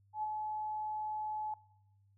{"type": "tone with ADSR envelope", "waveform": "sine", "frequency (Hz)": 856, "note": "A5", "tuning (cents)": -48, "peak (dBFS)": -32, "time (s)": [0.13, 1.54], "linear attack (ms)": 100, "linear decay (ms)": 23, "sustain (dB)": -3, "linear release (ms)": 3, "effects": ["noise-tail reverb RT60 0.9 s tail -23 dB re dry", "added 99 Hz sine -65 dBFS peak until 2.17 s"]}